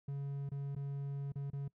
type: tone with dropouts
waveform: triangle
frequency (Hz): 140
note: C#3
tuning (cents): +18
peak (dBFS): -35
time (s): 0.08-1.68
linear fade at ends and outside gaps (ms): 5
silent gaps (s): 0.492-0.516 / 0.751-0.762 / 1.321-1.356 / 1.503-1.531
effects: noise-tail reverb RT60 0.1 s tail -23 dB re dry